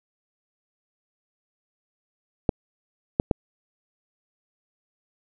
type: clicks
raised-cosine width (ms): 2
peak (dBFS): -5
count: 3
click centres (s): 2.492 / 3.199 / 3.312
effects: none